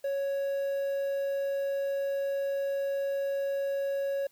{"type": "tone with quantisation", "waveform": "triangle", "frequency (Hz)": 554.4, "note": "C#5", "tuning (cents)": 0, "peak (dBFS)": -26, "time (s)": [0.04, 4.27], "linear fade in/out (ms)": 5, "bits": 9, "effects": ["white hiss -66 dBFS RMS until 4.31 s"]}